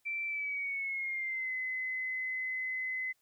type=tone with pitch glide; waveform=sine; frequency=2338 to 2035 Hz; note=D7 to C7; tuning=-8 to -49 cents; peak=-33 dBFS; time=0.05-3.13 s; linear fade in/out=20 ms; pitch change=-241 cents; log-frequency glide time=0.26-1.53 s; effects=white hiss -75 dBFS RMS until 3.21 s